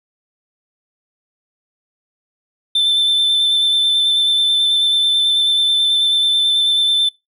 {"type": "tone with vibrato", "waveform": "triangle", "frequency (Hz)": 3542, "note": "A7", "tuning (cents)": 11, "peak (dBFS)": -10, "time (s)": [2.75, 7.09], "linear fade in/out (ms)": 5, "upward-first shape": "square", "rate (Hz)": 9.2, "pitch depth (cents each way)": 10, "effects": ["noise-tail reverb RT60 0.2 s tail -24 dB re dry", "tanh soft clip ceiling -6 dBFS"]}